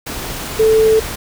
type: tone in noise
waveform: sine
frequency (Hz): 440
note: A4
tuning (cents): 0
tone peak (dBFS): -8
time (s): 0.59-1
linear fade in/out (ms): 10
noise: pink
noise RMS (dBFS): -25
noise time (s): 0.06-1.16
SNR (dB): +14
effects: none